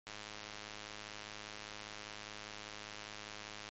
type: click train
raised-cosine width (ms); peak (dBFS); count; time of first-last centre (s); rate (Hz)
0.2; -28; 381; 0.07-3.689; 105
effects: MP3 32 kbps